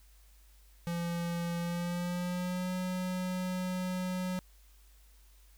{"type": "tone with pitch glide", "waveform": "square", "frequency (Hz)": [171.1, 183.38], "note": ["F3", "F#3"], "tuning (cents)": [-35, -15], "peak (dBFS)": -33, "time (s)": [0.87, 4.39], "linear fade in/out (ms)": 0, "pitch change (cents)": 120, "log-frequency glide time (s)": [1.59, 2.73], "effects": ["added 50 Hz sine -57 dBFS peak until 5.57 s", "white hiss -66 dBFS RMS until 5.57 s"]}